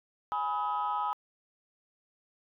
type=chord; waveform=sine; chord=G# minor; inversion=none; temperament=equal with one note detuned; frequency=830.6 / 987.8 / 1269.9 Hz; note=G#5 / B5 / D#6; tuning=0 / 0 / +35 cents; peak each=-32 dBFS; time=0.32-1.13 s; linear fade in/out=0 ms; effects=tanh soft clip ceiling -23 dBFS